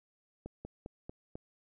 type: slowing click train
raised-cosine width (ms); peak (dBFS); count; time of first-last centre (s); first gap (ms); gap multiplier
2; -29; 5; 0.46-1.355; 190; 1.11
effects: none